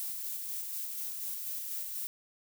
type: noise with tremolo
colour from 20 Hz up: violet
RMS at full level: -37 dBFS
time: 0-2.07 s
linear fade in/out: 0 ms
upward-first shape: square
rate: 4.1 Hz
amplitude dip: 25%
effects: none